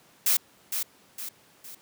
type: noise with echo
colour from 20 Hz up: blue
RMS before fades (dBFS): -22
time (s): 0.26-0.37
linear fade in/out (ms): 5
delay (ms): 460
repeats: 3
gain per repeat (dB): -7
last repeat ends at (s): 1.75
effects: pink hiss -58 dBFS RMS until 1.81 s + high-pass 150 Hz 12 dB/octave